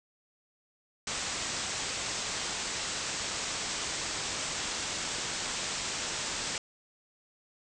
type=low-pass noise; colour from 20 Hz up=white; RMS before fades=-35 dBFS; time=1.07-6.58 s; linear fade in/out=2 ms; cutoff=8200 Hz; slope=96 dB/octave; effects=none